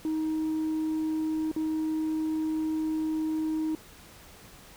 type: tone with dropouts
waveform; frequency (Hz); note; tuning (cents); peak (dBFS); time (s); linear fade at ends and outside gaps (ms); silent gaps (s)
sine; 314.2; D#4; +17; -24; 0.05-3.75; 1; 1.515-1.563
effects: tanh soft clip ceiling -25 dBFS + pink hiss -51 dBFS RMS until 4.76 s